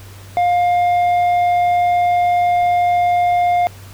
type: tone with tanh clipping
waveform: sine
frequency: 707 Hz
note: F5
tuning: 21 cents sharp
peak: -13 dBFS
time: 0.37-3.67 s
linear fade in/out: 0 ms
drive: 6 dB
effects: added 97 Hz sine -36 dBFS peak until 3.93 s + pink hiss -42 dBFS RMS until 3.93 s